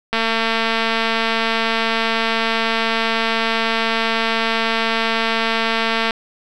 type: click train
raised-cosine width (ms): 0.3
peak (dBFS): -3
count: 1352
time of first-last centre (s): 0.13-6.108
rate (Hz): 226
effects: none